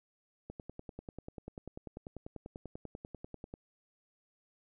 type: click train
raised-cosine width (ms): 2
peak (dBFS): -30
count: 32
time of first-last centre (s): 0.5-3.539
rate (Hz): 10.2
effects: none